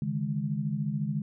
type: chord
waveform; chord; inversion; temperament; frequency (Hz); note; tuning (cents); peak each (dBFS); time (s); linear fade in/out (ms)
sine; C# suspended second; none; equal with one note detuned; 141.67 / 155.56 / 207.7; C#3 / D#3 / G#3; +38 / 0 / 0; -32; 0.02-1.22; 2
effects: none